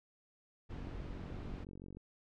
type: noise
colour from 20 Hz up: brown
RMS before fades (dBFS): -45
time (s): 0.69-1.65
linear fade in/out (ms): 20
type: click train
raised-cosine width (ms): 3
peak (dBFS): -37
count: 59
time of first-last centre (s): 0.72-1.97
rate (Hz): 46.4
effects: low-pass 4000 Hz 12 dB/octave